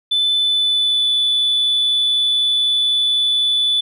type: tone with pitch glide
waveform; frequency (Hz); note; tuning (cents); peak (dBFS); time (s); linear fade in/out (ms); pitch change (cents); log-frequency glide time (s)
sine; 3510 to 3476; A7 to A7; -5 to -22; -12; 0.11-3.81; 10; -17; 0.36-1.13
effects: tanh soft clip ceiling -11 dBFS